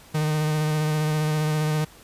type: tone with vibrato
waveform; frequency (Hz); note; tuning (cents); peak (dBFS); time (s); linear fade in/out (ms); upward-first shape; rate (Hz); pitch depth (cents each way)
45% pulse; 153.5; D#3; -23; -21; 0.14-1.85; 10; sine; 15; 20
effects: pink hiss -49 dBFS RMS until 2.03 s + resampled to 32000 Hz